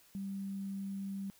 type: tone with sample-and-hold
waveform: sine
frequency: 196 Hz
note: G3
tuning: in tune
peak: -37 dBFS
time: 0.15-1.3 s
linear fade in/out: 0 ms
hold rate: 11025 Hz
effects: white hiss -64 dBFS RMS until 1.39 s